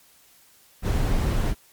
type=noise; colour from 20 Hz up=brown; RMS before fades=-22 dBFS; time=0.82-1.55 s; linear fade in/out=50 ms; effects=white hiss -56 dBFS RMS until 1.72 s + MP3 96 kbps